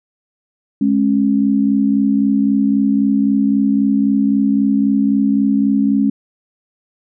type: tone pair together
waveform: sine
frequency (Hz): 210 / 273.8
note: G#3 / C#4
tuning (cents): +19 / -21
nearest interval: perfect fourth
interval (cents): 460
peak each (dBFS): -14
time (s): 0.81-6.1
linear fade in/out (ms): 5
effects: none